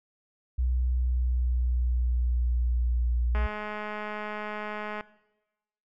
sine tone with pitch glide, 62.3 to 59.69 Hz, B1 to A#1, +16 to +42 cents, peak -23 dBFS, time 0.58-3.47 s, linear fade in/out 10 ms, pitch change -74 cents, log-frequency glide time 0.87-3.09 s
click train, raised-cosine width 0.5 ms, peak -21 dBFS, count 351, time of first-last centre 3.35-5.009 s, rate 211 Hz
effects noise-tail reverb RT60 1.0 s tail -19 dB re dry

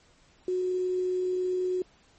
sine tone with quantisation, 366.5 Hz, F#4, 16 cents flat, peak -25 dBFS, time 0.48-1.82 s, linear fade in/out 2 ms, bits 8, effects pink hiss -61 dBFS RMS until 2.18 s + MP3 32 kbps

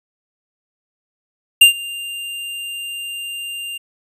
square tone with ADSR envelope, 2794 Hz, F7, in tune, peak -3 dBFS, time 1.61-3.78 s, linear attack 7 ms, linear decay 110 ms, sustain -23 dB, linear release 10 ms, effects resampled to 32000 Hz

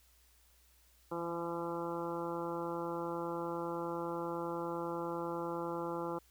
harmonic tone with a mistuned harmonic, 170 Hz, F3, 46 cents flat, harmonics 1 / 2 / 3 / 4 / 5 / 6 / 7 / 8, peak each -46 / -40 / -41 / -52 / -44 / -46 / -47 / -49 dBFS, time 1.11-6.19 s, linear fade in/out 10 ms, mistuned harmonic 1, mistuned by -25 cents, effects added 60 Hz sine -67 dBFS peak until 6.3 s + white hiss -68 dBFS RMS until 6.3 s

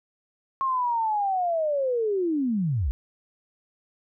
sine linear sweep, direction down, 1084 to 51.91 Hz, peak -22 dBFS, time 0.61-2.91 s, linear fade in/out 0 ms, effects none

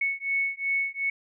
sine beating tone pair, 2209 / 2211.7 Hz, C#7 / C#7, -7 / -5 cents, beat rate 2.7 Hz, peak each -28 dBFS, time 0.01-1.1 s, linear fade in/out 5 ms, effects none

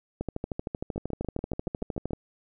two click trains, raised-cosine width 2 ms, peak -20 / -17 dBFS, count 9 / 26, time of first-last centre 0.96-2.108 / 0.21-2.133 s, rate 6.97 / 13 Hz, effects none

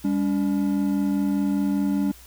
triangle tone pair together, 200 / 285 Hz, G3 / C#4, +35 / +48 cents, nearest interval tritone, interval 613 cents, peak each -21 dBFS, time 0.04-2.12 s, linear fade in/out 10 ms, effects added 60 Hz sine -48 dBFS peak until 2.26 s + white hiss -49 dBFS RMS until 2.26 s

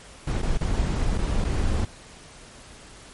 brown noise with dropouts, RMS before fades -23 dBFS, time 0.27-1.85 s, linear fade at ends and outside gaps 5 ms, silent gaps 0.418-0.428 / 0.575-0.609 / 1.177-1.186 / 1.443-1.447 s, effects pink hiss -46 dBFS RMS until 3.13 s + MP3 48 kbps

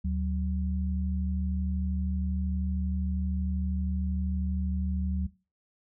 sine tone pair together, 74.2 / 186.97 Hz, D2 / F#3, +18 / +18 cents, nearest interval octave + major third, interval 1600 cents, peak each -28 / -31 dBFS, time 0.04-5.27 s, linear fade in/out 10 ms, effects noise-tail reverb RT60 0.3 s tail -19 dB re dry

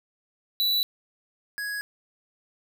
square tone pair in turn, 3951 / 1665.5 Hz, B7 / G#6, 0 / +4 cents, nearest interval octave + minor third, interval 1496 cents, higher first, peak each -22 / -30 dBFS, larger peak first, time 0.6-0.83 / 1.58-1.81 s, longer neither, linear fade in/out 0 ms, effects none

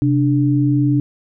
sine tone pair together, 130.83 / 293.7 Hz, C3 / D4, 0 / 0 cents, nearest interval octave + major second, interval 1400 cents, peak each -15 dBFS, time 0.02-1 s, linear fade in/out 0 ms, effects none

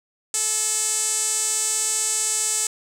sawtooth tone with band-pass filter, 435.5 Hz, A4, 18 cents flat, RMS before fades -23 dBFS, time 0.34-2.67 s, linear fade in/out 2 ms, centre 7800 Hz, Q 5.7, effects none

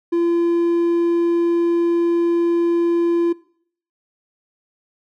triangle tone, 341.1 Hz, F4, 41 cents flat, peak -13 dBFS, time 0.12-3.33 s, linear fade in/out 10 ms, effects noise-tail reverb RT60 0.6 s tail -21 dB re dry

